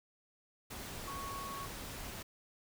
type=tone in noise; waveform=sine; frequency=1108.7 Hz; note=C#6; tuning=in tune; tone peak=-42 dBFS; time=1.07-1.66 s; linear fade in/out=10 ms; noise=pink; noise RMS=-45 dBFS; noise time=0.7-2.23 s; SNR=0 dB; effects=none